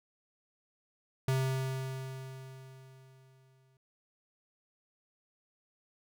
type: tone with exponential decay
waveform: square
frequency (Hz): 132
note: C3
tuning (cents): +16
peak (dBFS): -27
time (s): 1.28-3.77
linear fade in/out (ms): 2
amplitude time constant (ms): 540
effects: none